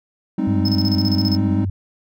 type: chord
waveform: triangle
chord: Ab major seventh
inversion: third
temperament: equal with one note detuned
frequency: 192.85 / 207.7 / 261.6 / 311.1 Hz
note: G3 / Ab3 / C4 / Eb4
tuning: -28 / 0 / 0 / 0 cents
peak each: -21 dBFS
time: 0.38-1.65 s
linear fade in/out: 5 ms
type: tone with vibrato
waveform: sine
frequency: 98 Hz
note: G2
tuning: in tune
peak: -19 dBFS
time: 0.47-1.7 s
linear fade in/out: 5 ms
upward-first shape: sine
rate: 5.5 Hz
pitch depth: 75 cents each way
type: tone with tremolo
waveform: triangle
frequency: 5190 Hz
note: E8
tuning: 28 cents flat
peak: -20 dBFS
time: 0.65-1.37 s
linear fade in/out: 5 ms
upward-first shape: square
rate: 15 Hz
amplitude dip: 80%
effects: none